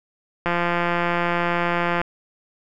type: click train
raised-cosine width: 0.5 ms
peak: -7 dBFS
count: 270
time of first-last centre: 0.46-2.015 s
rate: 173 Hz
effects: none